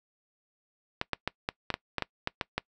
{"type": "clicks", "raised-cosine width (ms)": 0.3, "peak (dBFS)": -12, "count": 11, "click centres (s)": [1.014, 1.133, 1.276, 1.489, 1.703, 1.741, 1.983, 2.023, 2.274, 2.412, 2.58], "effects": ["noise-tail reverb RT60 0.1 s tail -23 dB re dry"]}